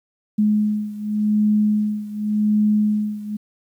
sine beating tone pair, 210.8 / 211.68 Hz, G#3 / G#3, +26 / +33 cents, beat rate 0.88 Hz, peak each -18 / -21 dBFS, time 0.38-3.37 s, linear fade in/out 10 ms, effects 9-bit

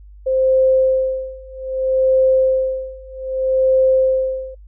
sine tone with tremolo, 523.3 Hz, C5, in tune, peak -10 dBFS, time 0.26-4.55 s, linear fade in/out 10 ms, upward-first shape sine, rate 0.63 Hz, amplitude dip 95%, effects noise-tail reverb RT60 0.1 s tail -25 dB re dry + added 50 Hz sine -38 dBFS peak until 4.67 s

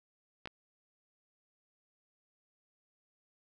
clicks, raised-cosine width 0.3 ms, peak -26 dBFS, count 2, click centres 0.457 / 0.474 s, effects none

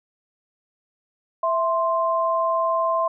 sine tone pair together, 659.3 / 1046.6 Hz, E5 / C6, 0 / 0 cents, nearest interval minor sixth, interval 800 cents, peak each -22 / -21 dBFS, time 1.43-3.08 s, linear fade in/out 5 ms, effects none

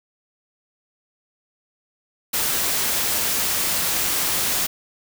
white noise, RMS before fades -22 dBFS, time 2.33-4.67 s, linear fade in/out 10 ms, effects none

